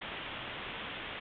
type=low-pass noise; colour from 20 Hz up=white; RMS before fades=-42 dBFS; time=0.01-1.2 s; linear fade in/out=10 ms; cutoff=3500 Hz; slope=96 dB/octave; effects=none